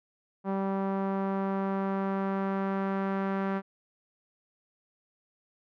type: tone with low-pass filter sweep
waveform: sawtooth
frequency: 194.3 Hz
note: G3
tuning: 15 cents flat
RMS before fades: -30 dBFS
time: 0.44-3.62 s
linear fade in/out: 50 ms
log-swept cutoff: 1000 to 1500 Hz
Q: 1.5
effects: none

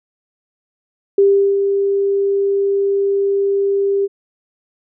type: tone with ADSR envelope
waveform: sine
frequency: 396.9 Hz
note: G4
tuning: 22 cents sharp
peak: -7 dBFS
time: 1.18-4.08 s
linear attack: 4 ms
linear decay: 380 ms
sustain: -6 dB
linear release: 35 ms
effects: none

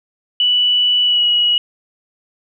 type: tone with pitch glide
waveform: sine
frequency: 2960 to 2913 Hz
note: F#7 to F#7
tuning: 0 to -28 cents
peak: -11 dBFS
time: 0.4-1.58 s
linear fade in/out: 2 ms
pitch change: -28 cents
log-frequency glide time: 1.03-1.26 s
effects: none

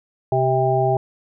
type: harmonic tone with a mistuned harmonic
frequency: 130 Hz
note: C3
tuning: 11 cents flat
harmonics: 1 / 3 / 5 / 6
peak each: -21 / -21 / -21 / -21 dBFS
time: 0.32-0.97 s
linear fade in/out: 2 ms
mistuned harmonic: 6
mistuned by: +36 cents
effects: none

